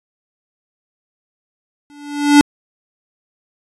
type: tone with exponential growth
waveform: square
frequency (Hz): 290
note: D4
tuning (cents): -22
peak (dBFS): -3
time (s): 1.9-2.41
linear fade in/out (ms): 0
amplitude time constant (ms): 110
effects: resampled to 24000 Hz